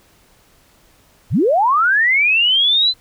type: linear sweep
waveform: sine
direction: up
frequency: 58.4 to 4088 Hz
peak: -11 dBFS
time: 1.3-2.94 s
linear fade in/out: 50 ms
effects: pink hiss -53 dBFS RMS until 3 s